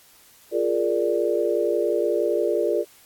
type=chord; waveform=sine; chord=Bb dominant seventh; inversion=second; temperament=equal; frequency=349.2 / 415.3 / 466.2 / 587.3 Hz; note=F4 / Ab4 / Bb4 / D5; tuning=0 / 0 / 0 / 0 cents; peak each=-25 dBFS; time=0.51-2.85 s; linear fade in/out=50 ms; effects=white hiss -53 dBFS RMS until 3.05 s + AAC 64 kbps